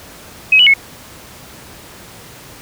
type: tone with pitch steps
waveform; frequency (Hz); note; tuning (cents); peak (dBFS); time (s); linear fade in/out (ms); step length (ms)
sine; 2545 / 2951 / 2191; D#7 / F#7 / C#7; +39 / -5 / -21; -5; 0.52-0.739; 5; 73
effects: pink hiss -37 dBFS RMS until 2.61 s + high-pass 60 Hz 12 dB/octave